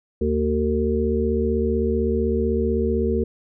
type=harmonic tone; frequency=75.8 Hz; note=D#2; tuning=45 cents flat; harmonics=1 / 3 / 5 / 6; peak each=-24 / -24 / -24 / -24 dBFS; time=0.21-3.24 s; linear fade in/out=5 ms; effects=none